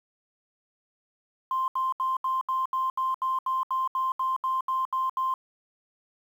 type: tone bursts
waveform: sine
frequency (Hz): 1046.5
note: C6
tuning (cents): 0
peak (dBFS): -23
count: 16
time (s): 1.51-5.34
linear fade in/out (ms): 2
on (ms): 170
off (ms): 74
effects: tanh soft clip ceiling -19 dBFS + 9-bit